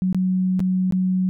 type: tone with dropouts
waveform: sine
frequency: 185.4 Hz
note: F#3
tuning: 4 cents sharp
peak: -17 dBFS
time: 0.02-1.29 s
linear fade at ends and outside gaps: 0 ms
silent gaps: 0.128-0.146 / 0.594-0.603 / 0.91-0.923 s
effects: none